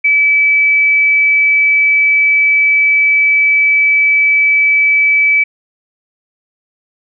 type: tone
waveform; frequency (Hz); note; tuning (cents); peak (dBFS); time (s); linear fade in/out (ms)
sine; 2300; D7; -37; -7; 0.04-5.44; 10
effects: none